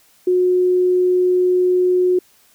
sine tone, 363.3 Hz, F#4, 32 cents flat, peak -12 dBFS, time 0.27-2.19 s, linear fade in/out 5 ms, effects white hiss -54 dBFS RMS until 2.54 s

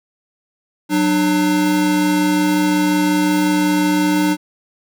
square tone pair together, 185 / 299.8 Hz, F#3 / D4, 0 / +36 cents, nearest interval minor sixth, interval 836 cents, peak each -21 / -15 dBFS, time 0.89-4.37 s, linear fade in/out 50 ms, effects none

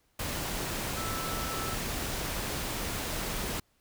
sine tone in noise, 1318.5 Hz, E6, in tune, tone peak -38 dBFS, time 0.97-1.75 s, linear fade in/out 5 ms, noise pink, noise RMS -34 dBFS, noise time 0.19-3.6 s, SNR -7 dB, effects pink hiss -71 dBFS RMS until 3.8 s

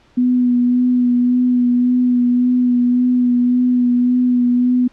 sine tone with vibrato, 246.9 Hz, B3, in tune, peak -11 dBFS, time 0.17-4.88 s, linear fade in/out 10 ms, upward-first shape sine, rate 1.8 Hz, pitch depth 19 cents each way, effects pink hiss -52 dBFS RMS until 4.92 s + low-pass 4000 Hz 12 dB/octave

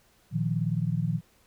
sine chord, Bb suspended fourth, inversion none, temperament equal, 116.54 / 155.56 / 174.61 Hz, Bb2 / Eb3 / F3, 0 / 0 / 0 cents, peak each -30 / -28 / -30 dBFS, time 0.31-1.21 s, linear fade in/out 50 ms, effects pink hiss -63 dBFS RMS until 1.46 s

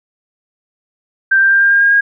sine tone with pitch steps, 1570 / 1580 / 1590.1 / 1600.2 / 1610.4 / 1620.7 / 1631 Hz, G6 / G6 / G6 / G6 / G6 / G#6 / G#6, +2 / +13 / +24 / +35 / +46 / -43 / -32 cents, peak -7 dBFS, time 1.31-2.01 s, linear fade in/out 10 ms, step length 100 ms, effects none

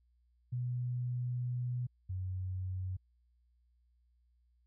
sine tone pair in turn, 123.47 / 92.77 Hz, B2 / F#2, 0 / +5 cents, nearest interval perfect fourth, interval 495 cents, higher first, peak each -33 / -35 dBFS, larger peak first, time 0.52-1.87 / 2.09-2.97 s, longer first, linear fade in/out 10 ms, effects added 60 Hz sine -68 dBFS peak until 4.66 s

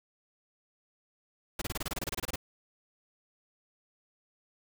pink noise bursts, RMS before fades -34 dBFS, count 15, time 1.59-2.359 s, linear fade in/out 5 ms, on 27 ms, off 26 ms, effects none

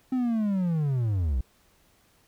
triangle linear sweep, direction down, 261.6 to 57.1 Hz, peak -21 dBFS, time 0.12-1.41 s, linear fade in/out 5 ms, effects pink hiss -63 dBFS RMS until 2.27 s

